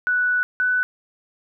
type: tone pair in turn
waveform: sine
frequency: 1480 / 1494.6 Hz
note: F#6 / F#6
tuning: 0 / +17 cents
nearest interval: unison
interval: 17 cents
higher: second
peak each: -17 dBFS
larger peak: neither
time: 0.07-0.43 / 0.6-0.83 s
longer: first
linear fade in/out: 0 ms
effects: none